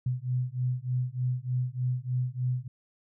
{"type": "beating tone pair", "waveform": "sine", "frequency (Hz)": [124.3, 127.6], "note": ["B2", "C3"], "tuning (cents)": [12, -43], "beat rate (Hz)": 3.3, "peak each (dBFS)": -30, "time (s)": [0.06, 2.68], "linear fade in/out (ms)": 5, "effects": []}